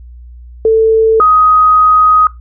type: tone pair in turn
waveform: sine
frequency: 444.3 / 1254.1 Hz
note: A4 / D#6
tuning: +17 / +13 cents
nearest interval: octave + tritone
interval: 1796 cents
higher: second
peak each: -4 dBFS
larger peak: neither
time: 0.65-1.2 / 1.2-2.27 s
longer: second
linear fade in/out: 2 ms
effects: noise-tail reverb RT60 0.2 s tail -19 dB re dry + added 60 Hz sine -30 dBFS peak until 2.4 s